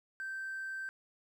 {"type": "tone with hard clipping", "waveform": "triangle", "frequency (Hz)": 1558, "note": "G6", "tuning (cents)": -11, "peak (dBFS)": -38, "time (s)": [0.2, 0.89], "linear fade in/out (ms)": 0, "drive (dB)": 4, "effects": []}